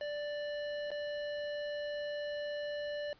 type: tone with dropouts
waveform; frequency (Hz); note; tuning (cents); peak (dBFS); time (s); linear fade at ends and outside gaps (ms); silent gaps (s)
square; 587.3; D5; 0; -37; 0.01-3.13; 1; 0.905-0.915
effects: pink hiss -64 dBFS RMS until 3.19 s + resampled to 11025 Hz